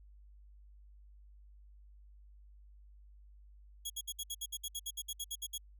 15% pulse tone bursts, 3324 Hz, G#7, 1 cent sharp, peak -30 dBFS, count 16, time 3.85-5.58 s, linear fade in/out 10 ms, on 50 ms, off 62 ms, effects added 50 Hz sine -55 dBFS peak until 5.79 s

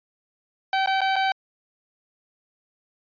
sawtooth tone with dropouts, 770 Hz, G5, 31 cents flat, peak -16 dBFS, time 0.73-1.32 s, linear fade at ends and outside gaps 2 ms, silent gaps 0.861-0.873 / 1.007-1.015 / 1.158-1.163 s, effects resampled to 11025 Hz

